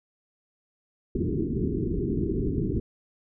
white low-pass noise, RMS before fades -27 dBFS, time 1.15-2.8 s, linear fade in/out 5 ms, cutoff 410 Hz, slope 96 dB/octave, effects none

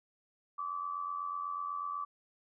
sine tone with amplitude modulation, 1154 Hz, D6, 31 cents flat, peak -32 dBFS, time 0.58-2.05 s, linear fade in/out 10 ms, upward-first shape sine, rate 88.1 Hz, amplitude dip 65%, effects none

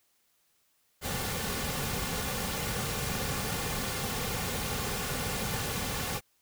pink noise with comb filter, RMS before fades -33 dBFS, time 1.01-6.21 s, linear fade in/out 50 ms, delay 3.1 ms, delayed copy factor -0.55, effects white hiss -71 dBFS RMS until 6.41 s

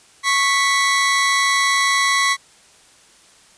sawtooth tone pair together, 1104.6 / 1975.5 Hz, C#6 / B6, -6 / 0 cents, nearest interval minor seventh, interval 1006 cents, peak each -14 dBFS, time 0.23-2.37 s, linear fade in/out 50 ms, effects white hiss -50 dBFS RMS until 3.57 s + resampled to 22050 Hz

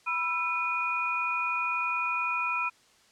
sine tone cluster, 983 / 1334 / 2461 Hz, B5 / E6 / D#7, -8 / +20 / -20 cents, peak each -33 / -32 / -29 dBFS, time 0.06-2.7 s, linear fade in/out 20 ms, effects white hiss -61 dBFS RMS until 3.11 s + low-pass 7000 Hz 12 dB/octave

